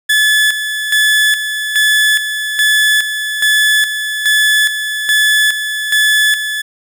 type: tone with tremolo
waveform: 30% pulse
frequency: 1723 Hz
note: A6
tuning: 37 cents flat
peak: -6 dBFS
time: 0.09-6.62 s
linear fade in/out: 10 ms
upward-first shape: square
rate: 1.2 Hz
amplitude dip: 60%
effects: none